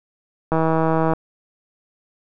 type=click train; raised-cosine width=1 ms; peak=-6 dBFS; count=100; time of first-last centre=0.52-1.135 s; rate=161 Hz; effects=none